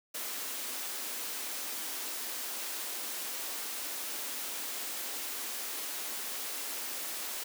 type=high-pass noise; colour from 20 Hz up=white; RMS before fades=-38 dBFS; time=0.14-7.44 s; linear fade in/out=10 ms; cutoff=230 Hz; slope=48 dB/octave; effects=none